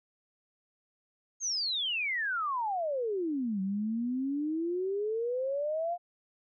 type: exponential two-way sweep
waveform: sine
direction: down then up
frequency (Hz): 6610 to 188 to 713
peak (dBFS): -29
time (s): 1.4-5.98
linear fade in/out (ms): 50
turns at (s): 3.61
effects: none